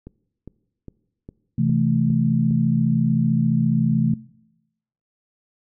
click train, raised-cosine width 3 ms, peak -24 dBFS, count 7, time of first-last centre 0.07-2.509 s, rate 2.46 Hz
sine chord, A minor, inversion first, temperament equal, 130.81 / 164.81 / 220 Hz, C3 / E3 / A3, 0 / 0 / 0 cents, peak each -21 dBFS, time 1.58-4.14 s, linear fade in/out 5 ms
effects noise-tail reverb RT60 0.9 s tail -21 dB re dry

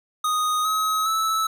square tone with pitch steps, 1243 / 1275 / 1307.8 Hz, D#6 / D#6 / E6, -2 / +42 / -14 cents, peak -21 dBFS, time 0.24-1.47 s, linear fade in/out 5 ms, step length 410 ms, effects none

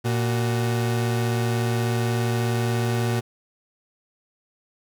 35% pulse tone pair together, 116.54 / 370 Hz, A#2 / F#4, 0 / 0 cents, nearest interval octave + minor sixth, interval 2000 cents, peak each -20 / -27 dBFS, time 0.04-3.21 s, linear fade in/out 20 ms, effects none

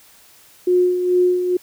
sine tone with tremolo, 360.5 Hz, F#4, 45 cents flat, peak -11 dBFS, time 0.67-1.57 s, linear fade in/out 5 ms, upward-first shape sine, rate 2.3 Hz, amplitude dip 55%, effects white hiss -49 dBFS RMS until 1.62 s

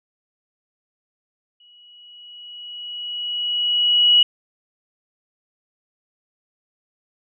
sine tone with exponential growth, 2920 Hz, F#7, 24 cents flat, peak -9 dBFS, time 1.6-4.23 s, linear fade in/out 5 ms, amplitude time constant 570 ms, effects none

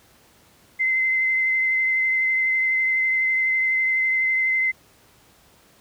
sine tone with vibrato, 2064 Hz, C7, 24 cents flat, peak -18 dBFS, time 0.79-4.72 s, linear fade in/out 20 ms, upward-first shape triangle, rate 12 Hz, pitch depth 17 cents each way, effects pink hiss -55 dBFS RMS until 5.8 s + high-pass 60 Hz 12 dB/octave

